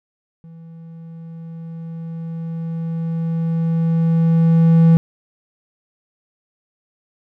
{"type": "tone with level ramp", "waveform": "triangle", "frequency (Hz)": 164.7, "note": "E3", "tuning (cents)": -1, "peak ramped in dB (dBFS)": [-35, -5], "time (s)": [0.44, 4.97], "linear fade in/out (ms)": 0, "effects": []}